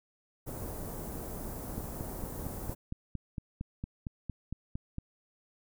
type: band-stop noise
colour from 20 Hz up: pink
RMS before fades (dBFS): -40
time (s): 0.46-2.75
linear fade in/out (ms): 20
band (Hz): 780 to 12000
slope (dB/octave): 12
type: click train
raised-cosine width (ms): 5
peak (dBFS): -24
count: 15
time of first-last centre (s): 1.78-4.984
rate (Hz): 4.37
effects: none